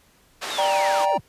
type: band-pass noise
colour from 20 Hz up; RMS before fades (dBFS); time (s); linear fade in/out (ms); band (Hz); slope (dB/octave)
pink; -31; 0.41-1.06; 20; 580 to 7000; 12
type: linear sweep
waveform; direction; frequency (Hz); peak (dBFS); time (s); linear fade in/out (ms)
triangle; down; 3905 to 49; -29; 0.49-1.21; 20
type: chord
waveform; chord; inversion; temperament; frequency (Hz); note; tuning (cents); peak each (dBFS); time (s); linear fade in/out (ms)
triangle; G minor; second; just; 588 / 784 / 940.8; D5 / G5 / Bb5; +2 / 0 / +16; -21; 0.58-1.18; 10
effects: pink hiss -58 dBFS RMS until 1.28 s + resampled to 32000 Hz